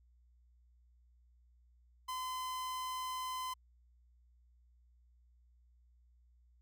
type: tone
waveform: 45% pulse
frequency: 1023 Hz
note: C6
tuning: 39 cents flat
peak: -38 dBFS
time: 2.08-3.54 s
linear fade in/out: 10 ms
effects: added 60 Hz sine -64 dBFS peak until 6.61 s